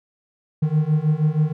triangle beating tone pair, 150.2 / 156.5 Hz, D3 / D#3, +39 / +10 cents, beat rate 6.3 Hz, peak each -18 / -17 dBFS, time 0.62-1.53 s, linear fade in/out 10 ms, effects none

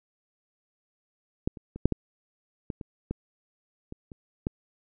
clicks, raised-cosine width 3 ms, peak -12 / -29 / -25 / -6 / -12 / -19 / -25 / -17 / -25 / -30 / -14 dBFS, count 11, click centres 1.475 / 1.572 / 1.76 / 1.856 / 1.923 / 2.702 / 2.812 / 3.11 / 3.924 / 4.118 / 4.469 s, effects none

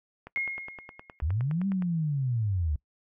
click train, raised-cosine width 0.5 ms, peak -27 dBFS, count 16, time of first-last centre 0.27-1.823 s, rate 9.66 Hz
sine tone with exponential decay, 2151 Hz, C7, 47 cents sharp, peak -25 dBFS, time 0.36-1.19 s, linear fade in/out 0 ms, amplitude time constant 180 ms
sine linear two-way sweep, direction up then down, 65.2 to 198.8 to 69.6 Hz, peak -25 dBFS, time 1.22-2.76 s, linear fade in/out 5 ms, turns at 1.67 s
effects noise-tail reverb RT60 0.1 s tail -22 dB re dry

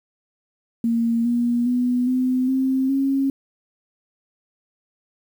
sine tone with pitch steps, 231.5 / 239.1 / 247 / 255.1 / 263.5 / 272.1 Hz, A#3 / A#3 / B3 / C4 / C4 / C#4, -12 / +44 / 0 / -44 / +12 / -32 cents, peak -17 dBFS, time 0.84-3.3 s, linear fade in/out 2 ms, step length 410 ms, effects 8-bit

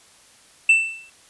triangle tone with exponential decay, 2666 Hz, E7, 19 cents sharp, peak -7 dBFS, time 0.69-1.1 s, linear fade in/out 5 ms, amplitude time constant 88 ms, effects white hiss -52 dBFS RMS until 1.29 s + resampled to 24000 Hz

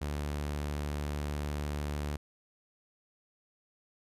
sawtooth tone, 73.42 Hz, D2, in tune, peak -29 dBFS, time 0.01-2.17 s, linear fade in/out 10 ms, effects resampled to 32000 Hz

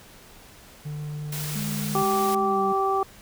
triangle tone, 149.2 Hz, D3, 28 cents sharp, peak -28 dBFS, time 0.85-2.03 s, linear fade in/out 10 ms
white noise, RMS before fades -34 dBFS, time 1.32-2.35 s, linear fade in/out 5 ms
sine tone with pitch glide, 207.7 to 196.38 Hz, G#3 to G3, 0 to +3 cents, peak -29 dBFS, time 1.55-2.73 s, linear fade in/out 10 ms, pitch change -97 cents, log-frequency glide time 2.44-2.6 s
harmonic tone, 388.3 Hz, G4, 16 cents flat, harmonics 1 / 2 / 3, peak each -25 / -25 / -25 dBFS, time 1.95-3.03 s, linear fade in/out 2 ms
effects pink hiss -49 dBFS RMS until 3.21 s

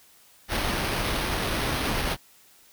pink noise with sample-and-hold, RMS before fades -27 dBFS, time 0.48-2.17 s, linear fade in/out 50 ms, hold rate 7350 Hz, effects white hiss -56 dBFS RMS until 2.72 s

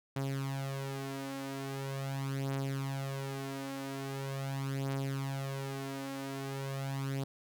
sawtooth beating tone pair, 136.2 / 136.62 Hz, C#3 / C#3, -30 / -25 cents, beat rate 0.42 Hz, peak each -33 / -36 dBFS, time 0.16-7.24 s, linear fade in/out 5 ms, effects none

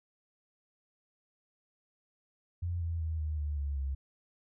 sine tone with pitch steps, 87 / 83.5 / 80.15 / 76.93 / 73.84 / 70.87 / 68.02 Hz, F2 / E2 / E2 / D#2 / D2 / C#2 / C#2, -6 / +23 / -48 / -19 / +10 / +39 / -32 cents, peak -31 dBFS, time 2.62-3.95 s, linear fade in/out 10 ms, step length 190 ms, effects none

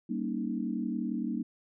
sine chord, Eb dominant seventh, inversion first, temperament just, 194.45 / 233.3 / 280 / 311.1 Hz, G3 / Bb3 / Db4 / Eb4, -14 / +2 / +18 / 0 cents, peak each -36 / -33 / -38 / -37 dBFS, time 0.09-1.43 s, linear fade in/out 10 ms, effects none

